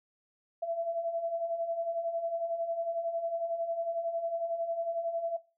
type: beating tone pair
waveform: sine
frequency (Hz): 662 / 673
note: E5 / E5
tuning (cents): +7 / +36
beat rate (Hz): 11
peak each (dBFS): -36 / -32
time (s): 0.62-5.37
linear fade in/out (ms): 10
effects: noise-tail reverb RT60 0.3 s tail -18 dB re dry